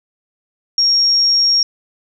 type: tone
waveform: sine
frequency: 5570 Hz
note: F8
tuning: 5 cents flat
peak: -10 dBFS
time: 0.78-1.63 s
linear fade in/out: 2 ms
effects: none